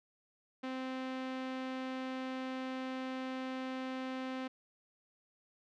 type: tone with low-pass filter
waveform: sawtooth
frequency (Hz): 260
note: C4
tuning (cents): -11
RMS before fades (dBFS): -40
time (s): 0.63-4.48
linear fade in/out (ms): 10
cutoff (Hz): 3200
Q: 0.98
effects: none

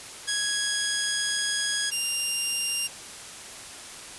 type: tone pair in turn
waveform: 10% pulse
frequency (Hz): 1661.2 / 2794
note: G#6 / F7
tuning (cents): 0 / 0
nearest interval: major sixth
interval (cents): 900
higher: second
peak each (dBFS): -16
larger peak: neither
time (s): 0.27-1.91 / 1.91-2.88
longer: first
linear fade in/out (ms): 20
effects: white hiss -41 dBFS RMS until 4.18 s + resampled to 24000 Hz

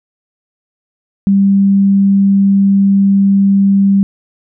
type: tone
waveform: sine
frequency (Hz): 197.1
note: G3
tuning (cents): +10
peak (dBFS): -6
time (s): 1.27-4.03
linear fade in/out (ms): 0
effects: none

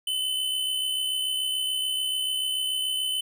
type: tone with amplitude modulation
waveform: square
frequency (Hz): 3031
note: F#7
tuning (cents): +41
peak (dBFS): -24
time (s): 0.07-3.21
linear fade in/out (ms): 5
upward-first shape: sine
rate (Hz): 66.9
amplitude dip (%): 40
effects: none

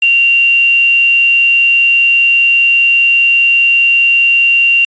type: tone with quantisation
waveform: sine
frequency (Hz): 2765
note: F7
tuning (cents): -18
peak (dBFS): -6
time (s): 0.02-4.85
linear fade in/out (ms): 5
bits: 4
effects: resampled to 16000 Hz

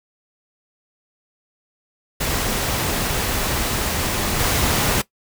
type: noise with level steps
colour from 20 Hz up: pink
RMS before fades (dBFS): -22 / -19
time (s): 2.2-5.02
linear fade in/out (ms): 10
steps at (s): 4.39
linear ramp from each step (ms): 5
effects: noise-tail reverb RT60 0.1 s tail -18 dB re dry

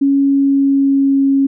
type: tone with pitch glide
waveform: sine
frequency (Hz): 277.2 to 273.9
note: C#4 to C#4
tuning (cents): 0 to -21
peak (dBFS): -9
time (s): 0.01-1.47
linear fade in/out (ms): 10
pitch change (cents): -21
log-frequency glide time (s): 0.2-1.27
effects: none

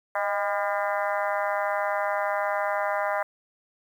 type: harmonic tone with a mistuned harmonic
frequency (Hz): 201.3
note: G3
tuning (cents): +46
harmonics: 3 / 4 / 5 / 6 / 7 / 8 / 9 / 10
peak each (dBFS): -28 / -30 / -32 / -34 / -35 / -36 / -37 / -38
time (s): 0.15-3.23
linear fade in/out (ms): 5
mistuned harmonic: 3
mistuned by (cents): +42
effects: 9-bit

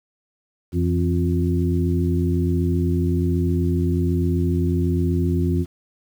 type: harmonic tone with a mistuned harmonic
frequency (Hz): 88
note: F2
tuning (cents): +14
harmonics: 1 / 2 / 3 / 4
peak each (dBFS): -20 / -23 / -25 / -26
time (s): 0.72-5.66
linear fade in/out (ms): 50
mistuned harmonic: 2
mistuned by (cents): -68
effects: 8-bit

